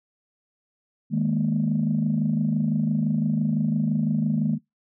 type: chord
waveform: sine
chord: D# suspended fourth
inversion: none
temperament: just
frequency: 155.56 / 207.4 / 233.3 Hz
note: D#3 / G#3 / A#3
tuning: 0 / -2 / +2 cents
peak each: -24 dBFS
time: 1.1-4.59 s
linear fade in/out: 50 ms
effects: noise-tail reverb RT60 0.2 s tail -24 dB re dry + tanh soft clip ceiling -13 dBFS